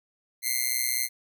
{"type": "tone with amplitude modulation", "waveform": "5% pulse", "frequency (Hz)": 2093, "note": "C7", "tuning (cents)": 0, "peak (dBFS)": -11, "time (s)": [0.42, 1.09], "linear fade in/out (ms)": 50, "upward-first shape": "sine", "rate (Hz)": 124, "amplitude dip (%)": 90, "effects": []}